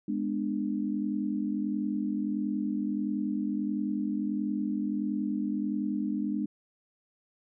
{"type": "chord", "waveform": "sine", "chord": "G# diminished", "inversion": "none", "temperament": "just", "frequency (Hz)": [207.7, 249.2, 299], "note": ["G#3", "B3", "D4"], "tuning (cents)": [0, 16, 31], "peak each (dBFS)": [-31, -34, -32], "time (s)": [0.08, 6.46], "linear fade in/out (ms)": 5, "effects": []}